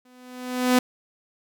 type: tone with exponential growth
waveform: sawtooth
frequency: 251 Hz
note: B3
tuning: 28 cents sharp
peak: -10 dBFS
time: 0.05-0.79 s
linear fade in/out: 5 ms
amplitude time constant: 160 ms
effects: none